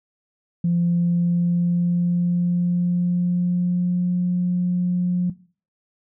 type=tone with pitch glide; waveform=sine; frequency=172.3 to 178.58 Hz; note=F3 to F3; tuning=-23 to +39 cents; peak=-16 dBFS; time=0.64-5.3 s; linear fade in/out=5 ms; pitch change=+62 cents; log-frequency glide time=0.75-4.15 s; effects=noise-tail reverb RT60 0.4 s tail -18 dB re dry + tanh soft clip ceiling -12 dBFS